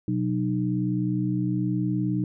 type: tone cluster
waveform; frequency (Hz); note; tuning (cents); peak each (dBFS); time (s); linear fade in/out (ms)
sine; 125.4 / 184.8 / 306.2; B2 / F#3 / D#4; +27 / -2 / -28; -27; 0.08-2.24; 2
effects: none